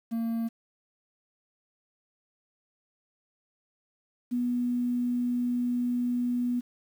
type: tone pair in turn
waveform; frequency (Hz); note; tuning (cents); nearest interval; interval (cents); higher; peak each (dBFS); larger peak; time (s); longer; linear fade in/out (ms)
triangle / sine; 229 / 244.3; A#3 / B3; -31 / -19; minor second; 112; second; -25; neither; 0.11-0.49 / 4.31-6.61; second; 20
effects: 9-bit